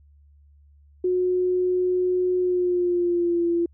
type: tone with pitch glide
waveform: sine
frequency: 363.9 to 341.5 Hz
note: F#4 to F4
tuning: -29 to -39 cents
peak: -19 dBFS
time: 1.04-3.66 s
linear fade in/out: 5 ms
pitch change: -110 cents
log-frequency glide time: 2.38-3.46 s
effects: added 72 Hz sine -51 dBFS peak until 3.73 s